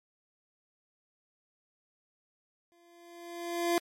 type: tone with exponential growth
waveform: 25% pulse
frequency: 343.5 Hz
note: F4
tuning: 29 cents flat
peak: -20 dBFS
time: 2.72-3.78 s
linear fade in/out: 0 ms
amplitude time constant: 230 ms
effects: MP3 64 kbps